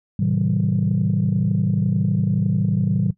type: chord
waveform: sine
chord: A diminished seventh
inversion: none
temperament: just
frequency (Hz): 110 / 132 / 158.4 / 190.08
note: A2 / C3 / Eb3 / Gb3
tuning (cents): 0 / +16 / +31 / +47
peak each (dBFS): -22 / -24 / -21 / -20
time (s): 0.19-3.11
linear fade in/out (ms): 5
effects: noise-tail reverb RT60 0.1 s tail -17 dB re dry + tanh soft clip ceiling -10 dBFS